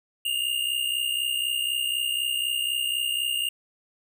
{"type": "tone pair together", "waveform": "square", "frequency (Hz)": [2794, 2858], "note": ["F7", "F7"], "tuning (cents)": [0, 39], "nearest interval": "unison", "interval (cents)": 39, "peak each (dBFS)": -28, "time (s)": [0.25, 3.49], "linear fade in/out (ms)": 5, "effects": []}